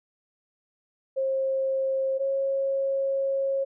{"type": "tone pair in turn", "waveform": "sine", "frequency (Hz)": [534, 544], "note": ["C5", "C#5"], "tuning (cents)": [35, -33], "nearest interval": "unison", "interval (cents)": 32, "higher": "second", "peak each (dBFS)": -23, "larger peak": "neither", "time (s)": [[1.16, 2.19], [2.19, 3.65]], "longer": "second", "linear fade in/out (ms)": 20, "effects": []}